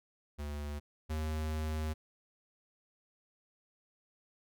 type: tone pair in turn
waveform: square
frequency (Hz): 73.42 / 77.79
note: D2 / D#2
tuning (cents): 0 / 0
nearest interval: minor second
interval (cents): 100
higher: second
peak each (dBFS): -38 / -34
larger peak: second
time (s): 0.38-0.8 / 1.09-1.94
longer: second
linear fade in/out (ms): 20
effects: none